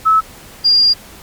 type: tone pair in turn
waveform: sine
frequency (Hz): 1300 / 4807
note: E6 / D8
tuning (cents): -24 / +39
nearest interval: octave + major seventh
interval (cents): 2263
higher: second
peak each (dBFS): -7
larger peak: neither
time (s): 0.05-0.21 / 0.64-0.94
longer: second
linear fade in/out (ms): 20
effects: pink hiss -38 dBFS RMS until 1.22 s + MP3 96 kbps